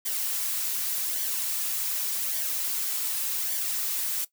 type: noise with flanger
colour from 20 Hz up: blue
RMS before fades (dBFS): -29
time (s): 0.05-4.25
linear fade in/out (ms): 10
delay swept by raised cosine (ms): 0.75 to 5.95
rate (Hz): 0.86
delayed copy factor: -0.55
effects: noise-tail reverb RT60 0.1 s tail -17 dB re dry